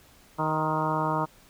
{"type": "harmonic tone with a mistuned harmonic", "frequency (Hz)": 156.3, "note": "D#3", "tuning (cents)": 8, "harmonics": [1, 2, 3, 4, 5, 6, 7, 8, 9], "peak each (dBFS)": [-31, -33, -36, -33, -35, -29, -33, -33, -41], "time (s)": [0.38, 1.26], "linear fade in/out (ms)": 20, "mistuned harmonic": 7, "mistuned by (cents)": -33, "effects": ["pink hiss -56 dBFS RMS until 1.49 s"]}